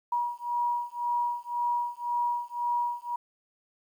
sine beating tone pair, 959 / 960.9 Hz, A#5 / B5, +49 / -48 cents, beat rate 1.9 Hz, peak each -30 dBFS, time 0.12-3.16 s, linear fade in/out 5 ms, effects 10-bit

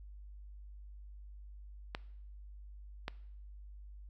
clicks, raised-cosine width 0.3 ms, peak -21 dBFS, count 2, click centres 1.949 / 3.081 s, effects noise-tail reverb RT60 0.7 s tail -21 dB re dry + added 50 Hz sine -48 dBFS peak until 4.09 s

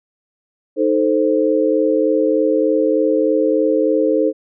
sine chord, A diminished, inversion second, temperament equal, 311.1 / 440 / 523.3 Hz, Eb4 / A4 / C5, 0 / 0 / 0 cents, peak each -17 dBFS, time 0.76-4.33 s, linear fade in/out 50 ms, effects none

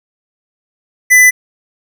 square tone, 2000 Hz, B6, 21 cents sharp, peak -4 dBFS, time 1.1-1.31 s, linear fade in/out 20 ms, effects none

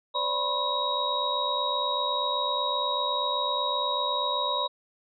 sine tone cluster, 515 / 580 / 988 / 1076 / 3809 Hz, C5 / D5 / B5 / C6 / A#7, -28 / -22 / 0 / +48 / +37 cents, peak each -37 / -33 / -29 / -34 / -29 dBFS, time 0.14-4.68 s, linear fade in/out 20 ms, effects none

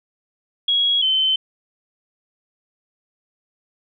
sine tone pair in turn, 3317 / 3072 Hz, G#7 / G7, -3 / -36 cents, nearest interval minor second, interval 133 cents, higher first, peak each -15 dBFS, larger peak neither, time 0.68-1.02 / 1.02-1.36 s, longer neither, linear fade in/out 5 ms, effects none

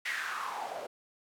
white noise with band-pass filter sweep, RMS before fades -37 dBFS, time 0.05-0.87 s, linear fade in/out 10 ms, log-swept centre 2100 to 540 Hz, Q 5, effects none

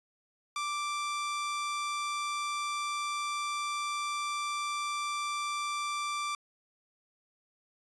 sawtooth tone, 1174.7 Hz, D6, in tune, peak -28 dBFS, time 0.56-6.35 s, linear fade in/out 2 ms, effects resampled to 22050 Hz

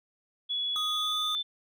sine tone with pitch glide, 3389 to 3533 Hz, G#7 to A7, +34 to +6 cents, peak -28 dBFS, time 0.49-1.43 s, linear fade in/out 20 ms, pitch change +72 cents, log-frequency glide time 0.78-1.31 s
square tone, 1244.5 Hz, D#6, in tune, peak -34 dBFS, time 0.76-1.35 s, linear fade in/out 0 ms
effects none

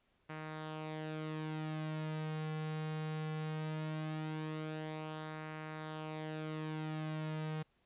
sawtooth tone with flanger, 155.7 Hz, D#3, 2 cents sharp, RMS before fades -41 dBFS, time 0.29-7.63 s, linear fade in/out 10 ms, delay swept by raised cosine 0.28 to 3.38 ms, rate 0.19 Hz, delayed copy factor -0.5, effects pink hiss -75 dBFS RMS until 7.85 s + resampled to 8000 Hz

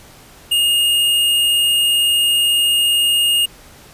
square tone, 2843 Hz, F7, 30 cents sharp, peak -13 dBFS, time 0.51-3.46 s, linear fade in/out 10 ms, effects pink hiss -43 dBFS RMS until 3.93 s + resampled to 32000 Hz

